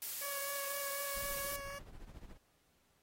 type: noise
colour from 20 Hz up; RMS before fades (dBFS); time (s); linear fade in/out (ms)
blue; -41; 0.02-1.56; 0
type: tone with vibrato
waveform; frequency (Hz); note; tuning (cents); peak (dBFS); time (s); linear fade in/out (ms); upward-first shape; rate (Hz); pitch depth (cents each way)
15% pulse; 561; C#5; +21; -37; 0.21-1.79; 10; sine; 4; 13
type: noise with tremolo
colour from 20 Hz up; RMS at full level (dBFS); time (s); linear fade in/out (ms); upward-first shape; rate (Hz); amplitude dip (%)
brown; -48; 1.15-2.38; 20; triangle; 14; 80
effects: pink hiss -74 dBFS RMS until 3.02 s + AAC 48 kbps